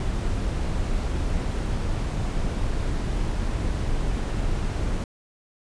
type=noise; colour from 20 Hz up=brown; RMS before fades=-25 dBFS; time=0-5.04 s; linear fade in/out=2 ms; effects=resampled to 22050 Hz